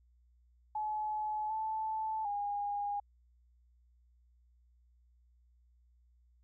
sine tone with pitch steps, 854 / 875 / 816 Hz, G#5 / A5 / G#5, +48 / -10 / -31 cents, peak -33 dBFS, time 0.75-3 s, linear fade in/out 5 ms, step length 750 ms, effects added 60 Hz sine -64 dBFS peak until 6.43 s

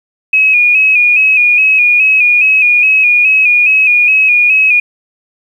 sine tone with vibrato, 2500 Hz, D#7, 8 cents sharp, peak -5 dBFS, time 0.33-4.8 s, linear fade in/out 5 ms, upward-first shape square, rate 2.4 Hz, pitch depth 41 cents each way, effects 7-bit

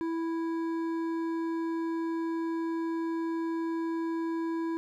sine tone with hard clipping, 329.6 Hz, E4, in tune, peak -31 dBFS, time 0.01-4.77 s, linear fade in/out 0 ms, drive 9 dB, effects none

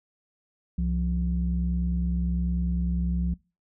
sine tone pair together, 65.41 / 174.89 Hz, C2 / F3, 0 / +3 cents, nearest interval octave + perfect fourth, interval 1703 cents, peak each -25 / -26 dBFS, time 0.78-3.34 s, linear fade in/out 5 ms, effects noise-tail reverb RT60 0.3 s tail -23 dB re dry + tanh soft clip ceiling -16 dBFS

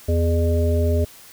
harmonic tone with a mistuned harmonic, 82.8 Hz, E2, 8 cents sharp, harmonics 1 / 3 / 5 / 7, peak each -17 / -27 / -25 / -26 dBFS, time 0.08-1.05 s, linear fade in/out 10 ms, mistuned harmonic 7, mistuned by +67 cents, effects white hiss -45 dBFS RMS until 1.32 s

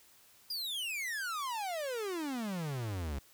45% pulse exponential sweep, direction down, 4978 to 65.41 Hz, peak -35 dBFS, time 0.5-3.19 s, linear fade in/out 5 ms, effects white hiss -62 dBFS RMS until 3.33 s

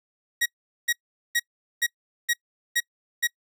sawtooth tone bursts, 1899 Hz, A#6, 32 cents sharp, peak -17 dBFS, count 7, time 0.41-3.273 s, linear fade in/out 10 ms, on 49 ms, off 420 ms, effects noise-tail reverb RT60 0.1 s tail -25 dB re dry

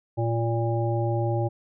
harmonic tone, 115.8 Hz, A#2, 11 cents flat, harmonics 1 / 3 / 5 / 7, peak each -24 / -29 / -31 / -32 dBFS, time 0.17-1.49 s, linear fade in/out 20 ms, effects none

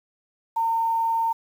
sine tone with quantisation, 911 Hz, A#5, 40 cents flat, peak -20 dBFS, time 0.56-1.33 s, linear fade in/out 10 ms, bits 8, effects none

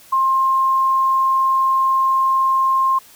sine tone, 1061 Hz, C6, 24 cents sharp, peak -13 dBFS, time 0.12-2.99 s, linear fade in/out 10 ms, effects white hiss -46 dBFS RMS until 3.15 s

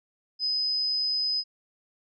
sine tone with amplitude modulation, 5030 Hz, D#8, 18 cents sharp, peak -23 dBFS, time 0.39-1.44 s, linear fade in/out 50 ms, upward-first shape sine, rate 129 Hz, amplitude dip 25%, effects none

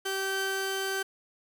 sawtooth tone pair together, 387.1 / 1547 Hz, G4 / G6, -22 / -23 cents, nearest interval 2 octaves, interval 2399 cents, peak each -28 dBFS, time 0.05-1.03 s, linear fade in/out 10 ms, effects none

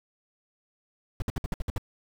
brown noise bursts, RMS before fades -28 dBFS, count 8, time 1.2-1.781 s, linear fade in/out 2 ms, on 21 ms, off 59 ms, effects none

